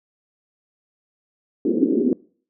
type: band-pass noise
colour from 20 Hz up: pink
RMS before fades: -19 dBFS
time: 1.65-2.13 s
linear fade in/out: 2 ms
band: 230 to 410 Hz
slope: 48 dB/octave
effects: noise-tail reverb RT60 0.5 s tail -24 dB re dry